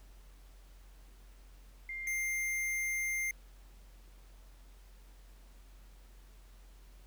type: tone pair in turn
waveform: sine / square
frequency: 2100 / 2100 Hz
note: C7 / C7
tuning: +6 / +6 cents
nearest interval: unison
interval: 0 cents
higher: neither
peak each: -38 / -33 dBFS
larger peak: second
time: 1.89-2.07 / 2.07-3.31 s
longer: second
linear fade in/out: 2 ms
effects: added 45 Hz sine -53 dBFS peak until 7.06 s + pink hiss -65 dBFS RMS until 7.06 s